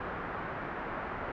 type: low-pass noise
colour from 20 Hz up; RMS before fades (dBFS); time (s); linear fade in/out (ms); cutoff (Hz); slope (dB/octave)
white; -38; 0-1.32; 5; 1600; 24
effects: none